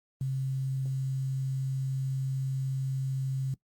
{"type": "tone with quantisation", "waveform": "sine", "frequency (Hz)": 133.3, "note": "C3", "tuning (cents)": 33, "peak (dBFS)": -28, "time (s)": [0.21, 3.54], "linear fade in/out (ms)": 2, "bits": 9, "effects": ["noise-tail reverb RT60 0.1 s tail -20 dB re dry", "Opus 32 kbps"]}